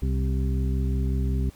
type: harmonic tone with a mistuned harmonic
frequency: 65.41 Hz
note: C2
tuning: in tune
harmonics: 1 / 2 / 3 / 4 / 6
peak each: -23 / -29 / -33 / -35 / -39 dBFS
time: 0.02-1.5 s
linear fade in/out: 5 ms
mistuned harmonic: 4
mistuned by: +18 cents
effects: pink hiss -54 dBFS RMS until 1.55 s